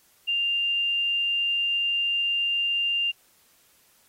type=tone; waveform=sine; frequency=2794 Hz; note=F7; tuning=in tune; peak=-22 dBFS; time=0.27-3.12 s; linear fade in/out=20 ms; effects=white hiss -61 dBFS RMS until 4.08 s + AAC 48 kbps